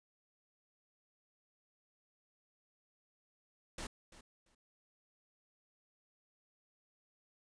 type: noise with echo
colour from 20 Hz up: pink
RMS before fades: -43 dBFS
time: 3.78-3.87 s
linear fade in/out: 5 ms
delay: 340 ms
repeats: 2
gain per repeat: -15 dB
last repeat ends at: 4.55 s
effects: resampled to 22050 Hz